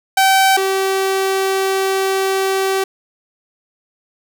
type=tone pair in turn; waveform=sawtooth; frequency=770 / 385 Hz; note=G5 / G4; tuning=-31 / -31 cents; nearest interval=octave; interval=1200 cents; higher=first; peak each=-6 / -11 dBFS; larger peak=first; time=0.17-0.57 / 0.57-2.84 s; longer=second; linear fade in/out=5 ms; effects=none